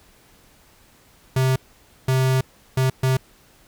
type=tone bursts at uneven times; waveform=square; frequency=130.81 Hz; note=C3; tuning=in tune; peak=-17 dBFS; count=4; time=1.36-1.56 / 2.08-2.41 / 2.77-2.9 / 3.03-3.17 s; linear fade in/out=5 ms; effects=pink hiss -54 dBFS RMS until 3.67 s